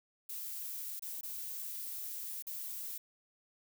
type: noise with dropouts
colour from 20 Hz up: violet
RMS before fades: -42 dBFS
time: 0.29-2.98 s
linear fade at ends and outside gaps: 5 ms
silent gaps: 0.995-1.022 / 1.211-1.231 / 2.424-2.468 s
effects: none